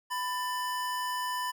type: tone pair together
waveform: square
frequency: 996.7 / 1776 Hz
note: B5 / A6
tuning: +16 / +16 cents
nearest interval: minor seventh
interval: 1000 cents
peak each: -32 / -39 dBFS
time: 0.1-1.52 s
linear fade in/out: 20 ms
effects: none